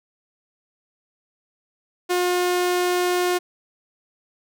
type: tone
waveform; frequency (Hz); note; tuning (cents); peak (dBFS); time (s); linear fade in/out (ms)
sawtooth; 358; F4; +43; -15; 2.09-3.39; 20
effects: none